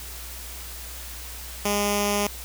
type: tone with notch filter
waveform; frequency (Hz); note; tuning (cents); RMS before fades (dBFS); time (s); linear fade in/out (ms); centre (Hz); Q
5% pulse; 204.7; G#3; -25; -24; 1.65-2.27; 2; 1600; 0.88
effects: added 60 Hz sine -39 dBFS peak until 2.44 s + white hiss -39 dBFS RMS until 2.44 s